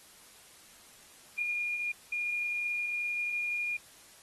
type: tone bursts at uneven times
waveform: sine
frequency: 2424 Hz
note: D#7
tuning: 46 cents flat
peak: -30 dBFS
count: 2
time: 1.38-1.92 / 2.12-3.77 s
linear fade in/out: 5 ms
effects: white hiss -56 dBFS RMS until 4.22 s + AAC 32 kbps